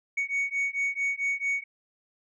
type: beating tone pair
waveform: sine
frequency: 2229 / 2233.5 Hz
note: C#7 / C#7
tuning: +9 / +12 cents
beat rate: 4.5 Hz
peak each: -27 dBFS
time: 0.17-1.64 s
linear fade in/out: 10 ms
effects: tanh soft clip ceiling -23 dBFS